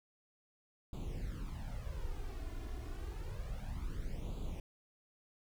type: noise with flanger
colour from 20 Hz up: brown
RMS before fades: -41 dBFS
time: 0.93-4.6 s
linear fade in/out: 2 ms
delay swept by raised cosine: 0.27 to 2.87 ms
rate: 0.29 Hz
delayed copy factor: +0.8
effects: none